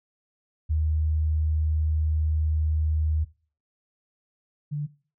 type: tone pair in turn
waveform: sine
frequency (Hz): 77.7 / 147.07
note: D#2 / D3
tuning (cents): -2 / +3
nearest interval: major seventh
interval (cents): 1105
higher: second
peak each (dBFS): -21 / -26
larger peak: first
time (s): 0.69-3.25 / 4.71-4.87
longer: first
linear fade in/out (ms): 20
effects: noise-tail reverb RT60 0.4 s tail -19 dB re dry